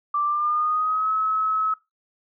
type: tone with pitch glide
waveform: sine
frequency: 1174.7 to 1288.4 Hz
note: D6 to E6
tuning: 0 to -40 cents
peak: -20 dBFS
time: 0.14-1.74 s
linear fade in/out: 5 ms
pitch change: +160 cents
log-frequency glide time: 0.24-1.1 s
effects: noise-tail reverb RT60 0.2 s tail -18 dB re dry